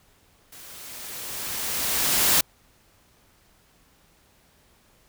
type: noise with level ramp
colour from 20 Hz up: white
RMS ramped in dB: -45 to -18 dBFS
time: 0.52-2.41 s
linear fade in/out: 5 ms
effects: pink hiss -60 dBFS RMS until 5.08 s